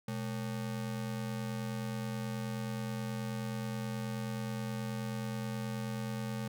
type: ring-modulated tone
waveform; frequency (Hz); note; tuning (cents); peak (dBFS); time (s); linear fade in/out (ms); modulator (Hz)
square; 168.4; E3; +37; -33; 0.08-6.48; 2; 44.7
effects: none